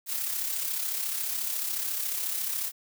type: noise with amplitude modulation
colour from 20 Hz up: blue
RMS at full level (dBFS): -29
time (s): 0.06-2.72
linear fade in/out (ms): 50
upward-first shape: sine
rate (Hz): 34.1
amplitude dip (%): 45
effects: none